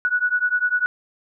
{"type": "beating tone pair", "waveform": "sine", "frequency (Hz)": [1466, 1476], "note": ["F#6", "F#6"], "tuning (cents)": [-16, -5], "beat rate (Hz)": 10, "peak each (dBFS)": -21, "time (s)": [0.05, 0.86], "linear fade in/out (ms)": 0, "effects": []}